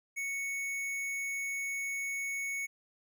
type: tone with hard clipping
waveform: sine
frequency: 2217 Hz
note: C#7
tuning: in tune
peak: -35 dBFS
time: 0.16-2.67 s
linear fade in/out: 20 ms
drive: 14 dB
effects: none